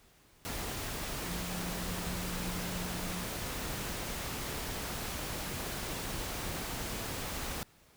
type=tone in noise; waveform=sine; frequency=178.2 Hz; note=F3; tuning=35 cents sharp; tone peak=-40 dBFS; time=1.26-3.24 s; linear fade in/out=0 ms; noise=pink; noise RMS=-38 dBFS; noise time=0.45-7.63 s; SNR=-5 dB; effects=pink hiss -63 dBFS RMS until 7.96 s